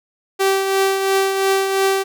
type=tone with tremolo; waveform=sawtooth; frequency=387.7 Hz; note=G4; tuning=19 cents flat; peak=-9 dBFS; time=0.39-2.04 s; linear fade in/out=20 ms; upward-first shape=triangle; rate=2.9 Hz; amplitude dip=50%; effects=none

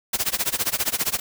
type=noise with tremolo; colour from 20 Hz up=white; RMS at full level=-21 dBFS; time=0.13-1.2 s; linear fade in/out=5 ms; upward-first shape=sine; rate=15 Hz; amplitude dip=95%; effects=none

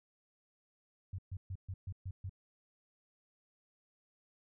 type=tone bursts; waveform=sine; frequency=94.1 Hz; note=F#2; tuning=30 cents sharp; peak=-38 dBFS; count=7; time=1.13-2.295 s; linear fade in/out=5 ms; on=55 ms; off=130 ms; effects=none

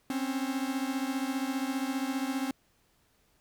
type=beating tone pair; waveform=45% pulse; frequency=261.6 / 276.6 Hz; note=C4 / C#4; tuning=0 / -4 cents; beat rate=15 Hz; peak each=-32 / -34 dBFS; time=0.1-2.51 s; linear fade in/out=2 ms; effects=pink hiss -69 dBFS RMS until 3.4 s

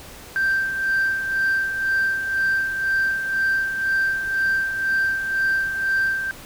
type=tone with tremolo; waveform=sine; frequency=1568 Hz; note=G6; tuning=in tune; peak=-15 dBFS; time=0.36-6.31 s; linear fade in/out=0 ms; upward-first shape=sine; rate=2 Hz; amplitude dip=60%; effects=tanh soft clip ceiling -15 dBFS + pink hiss -41 dBFS RMS until 6.45 s

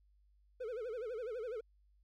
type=tone with vibrato; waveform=triangle; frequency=466.2 Hz; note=A#4; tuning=in tune; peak=-37 dBFS; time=0.6-1.61 s; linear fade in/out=10 ms; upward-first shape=sine; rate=12 Hz; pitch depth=170 cents each way; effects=added 50 Hz sine -66 dBFS peak until 2.03 s

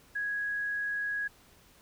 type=tone; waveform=sine; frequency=1661.2 Hz; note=G#6; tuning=in tune; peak=-30 dBFS; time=0.15-1.28 s; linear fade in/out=10 ms; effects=pink hiss -60 dBFS RMS until 1.81 s

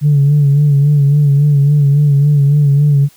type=tone with vibrato; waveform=sine; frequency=143.9 Hz; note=D3; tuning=35 cents flat; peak=-5 dBFS; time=0.01-3.09 s; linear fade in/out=50 ms; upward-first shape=sine; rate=3.6 Hz; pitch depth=53 cents each way; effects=tanh soft clip ceiling -3 dBFS + white hiss -47 dBFS RMS until 3.16 s

